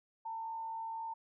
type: tone with frequency modulation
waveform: sine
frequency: 901 Hz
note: A5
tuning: 41 cents sharp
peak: -38 dBFS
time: 0.25-1.14 s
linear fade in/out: 10 ms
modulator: 54.4 Hz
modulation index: 0.25
effects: none